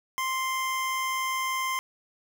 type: tone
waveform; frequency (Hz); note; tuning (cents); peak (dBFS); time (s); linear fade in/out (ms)
25% pulse; 1046.5; C6; 0; -23; 0.18-1.79; 0
effects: none